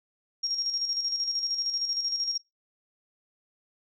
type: tone with tremolo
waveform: sine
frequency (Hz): 5580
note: F8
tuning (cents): -2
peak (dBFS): -25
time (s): 0.43-2.38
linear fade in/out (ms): 10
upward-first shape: square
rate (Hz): 13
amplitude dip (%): 50
effects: noise-tail reverb RT60 0.2 s tail -24 dB re dry